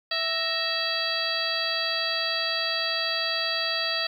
harmonic tone with a mistuned harmonic, 659.3 Hz, E5, in tune, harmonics 1 / 2 / 3 / 4 / 5 / 6 / 7, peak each -34 / -35 / -32 / -34 / -33 / -32 / -29 dBFS, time 0.11-4.07 s, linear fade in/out 5 ms, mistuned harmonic 3, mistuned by -100 cents, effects 9-bit

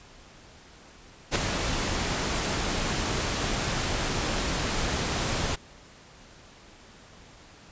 pink noise with ADSR envelope, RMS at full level -21 dBFS, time 1.31-5.56 s, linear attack 47 ms, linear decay 4 ms, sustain -7 dB, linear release 16 ms, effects pink hiss -51 dBFS RMS until 7.71 s + resampled to 16000 Hz

